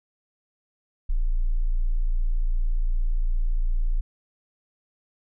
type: tone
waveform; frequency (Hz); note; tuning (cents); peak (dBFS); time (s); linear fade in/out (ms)
sine; 28.69; A#0; -27; -19; 1.09-4.01; 10
effects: none